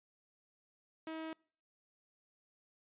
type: tone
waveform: sawtooth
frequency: 319.7 Hz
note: D#4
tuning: 47 cents sharp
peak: -37 dBFS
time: 1.07-1.33 s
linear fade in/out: 2 ms
effects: noise-tail reverb RT60 0.5 s tail -26 dB re dry + resampled to 8000 Hz